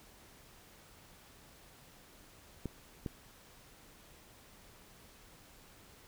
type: clicks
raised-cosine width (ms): 3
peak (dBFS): -24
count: 2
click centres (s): 2.657 / 3.062
effects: pink hiss -59 dBFS RMS until 6.07 s